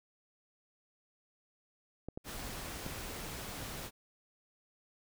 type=clicks; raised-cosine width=2 ms; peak=-27 dBFS; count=3; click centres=2.086 / 2.175 / 2.864 s
type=noise; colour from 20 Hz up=pink; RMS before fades=-43 dBFS; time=2.24-3.91 s; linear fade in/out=50 ms
effects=none